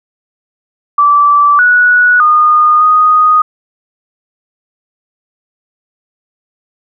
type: tone with pitch steps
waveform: sine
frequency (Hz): 1162 / 1468 / 1224 / 1242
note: D6 / F#6 / D#6 / D#6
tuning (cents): -19 / -14 / -29 / -3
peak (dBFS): -4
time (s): 0.98-3.42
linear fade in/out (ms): 5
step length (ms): 610
effects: none